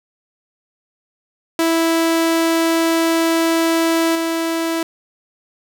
sawtooth tone with level steps, 329.2 Hz, E4, 2 cents flat, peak -10 / -14 dBFS, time 1.59-4.83 s, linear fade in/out 2 ms, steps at 4.15 s, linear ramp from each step 5 ms, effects none

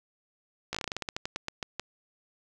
slowing click train, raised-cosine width 0.2 ms, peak -15 dBFS, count 17, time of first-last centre 0.73-1.796 s, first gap 16 ms, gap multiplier 1.17, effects none

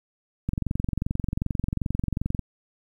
click train, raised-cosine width 5 ms, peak -13 dBFS, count 44, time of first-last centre 0.49-2.393 s, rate 22.6 Hz, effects 9-bit

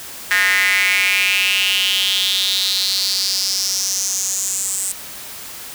square tone with high-pass filter sweep, 96.3 Hz, G2, 30 cents flat, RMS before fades -18 dBFS, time 0.31-4.92 s, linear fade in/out 0 ms, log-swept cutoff 1800 to 8200 Hz, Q 5.6, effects white hiss -33 dBFS RMS until 5.74 s

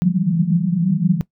white band-pass noise, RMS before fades -17 dBFS, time 0.02-1.21 s, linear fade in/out 0 ms, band 160 to 190 Hz, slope 96 dB/octave, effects noise-tail reverb RT60 0.1 s tail -18 dB re dry

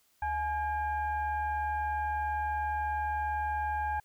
sine tone with frequency modulation, 844 Hz, G#5, 28 cents sharp, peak -29 dBFS, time 0.22-4 s, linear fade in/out 5 ms, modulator 771 Hz, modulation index 0.76, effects white hiss -69 dBFS RMS until 4.04 s

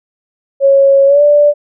sine tone with pitch glide, 550 to 586.1 Hz, C#5 to D5, -14 to -4 cents, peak -4 dBFS, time 0.6-1.54 s, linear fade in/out 50 ms, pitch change +110 cents, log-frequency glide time 1.06-1.22 s, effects none

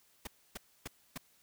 pink noise bursts, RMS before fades -41 dBFS, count 4, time 0.25-1.178 s, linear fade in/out 5 ms, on 22 ms, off 280 ms, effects white hiss -68 dBFS RMS until 1.42 s

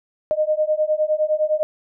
sine beating tone pair, 610 / 619.8 Hz, D#5 / D#5, -34 / -7 cents, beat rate 9.8 Hz, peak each -20 dBFS, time 0.31-1.63 s, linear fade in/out 0 ms, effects none

